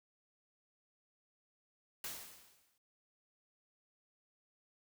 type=noise with exponential decay; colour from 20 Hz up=white; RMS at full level=-41 dBFS; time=2.04-2.78 s; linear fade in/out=2 ms; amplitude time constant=160 ms; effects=noise-tail reverb RT60 0.2 s tail -24 dB re dry